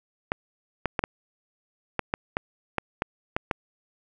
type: clicks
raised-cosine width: 0.5 ms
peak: -9 dBFS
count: 11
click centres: 0.319 / 0.857 / 0.992 / 1.039 / 1.993 / 2.139 / 2.369 / 2.783 / 3.021 / 3.365 / 3.512 s
effects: none